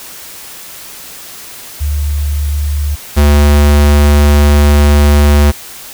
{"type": "tone pair in turn", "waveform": ["sine", "square"], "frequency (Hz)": [73, 73], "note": ["D2", "D2"], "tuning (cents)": [-10, -10], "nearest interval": "unison", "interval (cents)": 0, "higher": "neither", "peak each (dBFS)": [-11, -5], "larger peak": "second", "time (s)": [[1.8, 2.96], [3.16, 5.52]], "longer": "second", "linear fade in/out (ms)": 20, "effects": ["white hiss -30 dBFS RMS until 5.93 s"]}